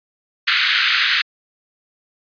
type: band-pass noise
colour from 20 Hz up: pink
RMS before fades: -17 dBFS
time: 0.47-1.22 s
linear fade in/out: 10 ms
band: 1400 to 4500 Hz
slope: 48 dB/octave
effects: resampled to 11025 Hz